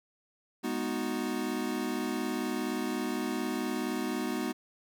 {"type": "chord", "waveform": "square", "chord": "G# minor seventh", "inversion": "none", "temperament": "equal with one note detuned", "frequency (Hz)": [207.7, 246.9, 311.1, 368.5], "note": ["G#3", "B3", "D#4", "F#4"], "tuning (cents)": [0, 0, 0, -7], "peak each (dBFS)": [-39, -35, -37, -38], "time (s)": [0.63, 4.53], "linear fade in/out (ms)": 20, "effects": ["11-bit"]}